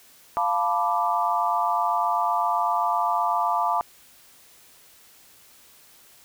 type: chord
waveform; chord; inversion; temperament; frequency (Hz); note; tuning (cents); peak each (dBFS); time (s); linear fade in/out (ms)
sine; B half-diminished seventh; second; equal; 698.5 / 880 / 987.8 / 1174.7; F5 / A5 / B5 / D6; 0 / 0 / 0 / 0; -26; 0.37-3.81; 0
effects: white hiss -53 dBFS RMS until 6.24 s